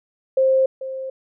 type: tone with echo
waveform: sine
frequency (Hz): 528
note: C5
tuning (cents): +16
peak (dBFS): -13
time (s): 0.37-0.66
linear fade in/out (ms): 5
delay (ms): 440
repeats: 1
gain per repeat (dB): -13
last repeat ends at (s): 1.1
effects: none